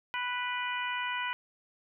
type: harmonic tone with a mistuned harmonic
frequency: 493.9 Hz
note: B4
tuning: in tune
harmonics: 2 / 3 / 4 / 5 / 6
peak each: -35 / -37 / -38 / -39 / -40 dBFS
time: 0.14-1.33 s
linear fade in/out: 0 ms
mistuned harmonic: 5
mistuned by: -22 cents
effects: none